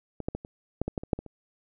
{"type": "clicks", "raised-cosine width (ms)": 2, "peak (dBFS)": [-21, -15, -19, -27, -13, -17, -16, -24, -9, -22, -29], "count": 11, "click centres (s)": [0.203, 0.285, 0.35, 0.449, 0.816, 0.88, 0.978, 1.035, 1.132, 1.19, 1.263], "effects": []}